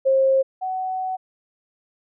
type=tone pair in turn; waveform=sine; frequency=534 / 749.1 Hz; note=C5 / F#5; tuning=+35 / +21 cents; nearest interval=tritone; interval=586 cents; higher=second; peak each=-14 / -23 dBFS; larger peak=first; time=0.05-0.43 / 0.61-1.17 s; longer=second; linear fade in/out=20 ms; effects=none